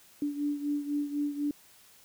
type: beating tone pair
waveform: sine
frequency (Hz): 289.8 / 293.8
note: D4 / D4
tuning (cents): -23 / +1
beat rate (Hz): 4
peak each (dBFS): -30 / -35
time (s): 0.22-1.51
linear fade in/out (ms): 2
effects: white hiss -58 dBFS RMS until 2.04 s